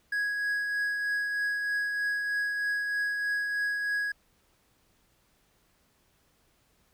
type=tone with tremolo; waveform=triangle; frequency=1661.2 Hz; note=G#6; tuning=in tune; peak=-24 dBFS; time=0.12-4.12 s; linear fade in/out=5 ms; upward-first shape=triangle; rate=3.2 Hz; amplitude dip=35%; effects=pink hiss -68 dBFS RMS until 6.93 s